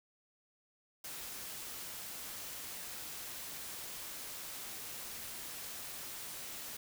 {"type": "noise", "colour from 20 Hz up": "white", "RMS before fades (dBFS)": -45, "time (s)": [1.04, 6.77], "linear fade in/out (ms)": 5, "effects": []}